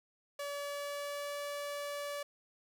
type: tone with pitch glide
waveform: sawtooth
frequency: 572 to 576.3 Hz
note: D5 to D5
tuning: -46 to -33 cents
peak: -34 dBFS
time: 0.39-2.23 s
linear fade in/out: 5 ms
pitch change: +13 cents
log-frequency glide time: 0.52-1.37 s
effects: none